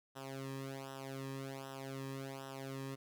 sawtooth tone with flanger, 135.1 Hz, C#3, 44 cents flat, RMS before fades -45 dBFS, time 0.15-2.96 s, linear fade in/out 20 ms, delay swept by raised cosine 0.44 to 1.41 ms, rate 1.3 Hz, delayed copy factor -0.9, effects none

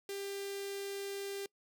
sawtooth tone with notch filter, 396.9 Hz, G4, 22 cents sharp, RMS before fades -41 dBFS, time 0.09-1.46 s, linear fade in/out 2 ms, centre 1000 Hz, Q 0.56, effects noise-tail reverb RT60 0.1 s tail -24 dB re dry

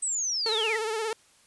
sine linear sweep, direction down, 8230 to 1804 Hz, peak -26 dBFS, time 0.02-0.77 s, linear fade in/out 10 ms
sawtooth tone with vibrato, 440.4 Hz, A4, 2 cents sharp, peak -24 dBFS, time 0.46-1.13 s, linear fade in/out 2 ms, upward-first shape sine, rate 17 Hz, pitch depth 61 cents each way
effects white hiss -60 dBFS RMS until 1.46 s + resampled to 24000 Hz

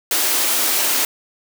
white high-pass noise, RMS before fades -18 dBFS, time 0.11-1.05 s, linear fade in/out 2 ms, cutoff 240 Hz, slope 96 dB/octave, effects none

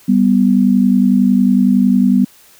sine tone pair together, 195.96 / 246.9 Hz, G3 / B3, 0 / 0 cents, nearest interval major third, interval 400 cents, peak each -11 dBFS, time 0.08-2.25 s, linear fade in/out 10 ms, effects white hiss -46 dBFS RMS until 2.59 s

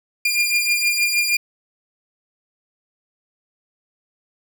sawtooth beating tone pair, 2400 / 2406.4 Hz, D7 / D7, +37 / +42 cents, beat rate 6.4 Hz, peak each -19 / -15 dBFS, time 0.25-1.37 s, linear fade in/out 5 ms, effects none

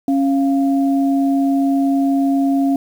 sine tone pair together, 274.8 / 693.3 Hz, C#4 / F5, -15 / -13 cents, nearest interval octave + major third, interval 1602 cents, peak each -13 / -23 dBFS, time 0.08-2.76 s, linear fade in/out 2 ms, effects 7-bit

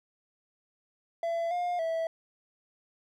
triangle tone with pitch steps, 672 / 709 / 655 Hz, E5 / F5 / E5, +33 / +26 / -11 cents, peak -26 dBFS, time 1.23-2.07 s, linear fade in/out 2 ms, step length 280 ms, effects none

